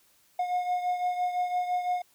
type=beating tone pair; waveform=triangle; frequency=719 / 724.9 Hz; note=F#5 / F#5; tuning=-50 / -36 cents; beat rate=5.9 Hz; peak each=-25 / -32 dBFS; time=0.39-2.02 s; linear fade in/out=5 ms; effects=white hiss -64 dBFS RMS until 2.14 s